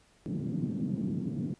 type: band-pass noise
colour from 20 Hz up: white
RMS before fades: -33 dBFS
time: 0.26-1.54 s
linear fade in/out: 0 ms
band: 140 to 240 Hz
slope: 24 dB/octave
effects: pink hiss -64 dBFS RMS until 1.59 s + resampled to 22050 Hz